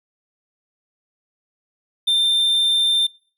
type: tone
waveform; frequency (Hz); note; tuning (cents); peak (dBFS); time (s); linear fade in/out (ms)
triangle; 3587; A7; +33; -13; 2.07-3.07; 10
effects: noise-tail reverb RT60 0.5 s tail -24 dB re dry